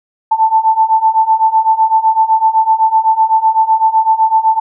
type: beating tone pair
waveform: sine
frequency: 880 / 887.9 Hz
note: A5 / A5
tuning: 0 / +15 cents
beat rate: 7.9 Hz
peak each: -12 / -10 dBFS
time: 0.31-4.6 s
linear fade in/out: 10 ms
effects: none